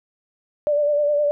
sine tone with vibrato, 587.3 Hz, D5, in tune, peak -16 dBFS, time 0.67-1.31 s, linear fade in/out 0 ms, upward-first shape sine, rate 9.7 Hz, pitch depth 35 cents each way, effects none

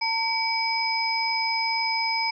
sine tone cluster, 901 / 2282 / 5040 Hz, A5 / C#7 / D#8, +41 / +50 / +21 cents, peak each -27 dBFS, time 0.01-2.31 s, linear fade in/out 10 ms, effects none

